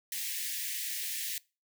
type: high-pass noise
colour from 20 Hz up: white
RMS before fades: -36 dBFS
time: 0.12-1.38 s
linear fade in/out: 2 ms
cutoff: 1700 Hz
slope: 96 dB/octave
effects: noise-tail reverb RT60 0.3 s tail -23 dB re dry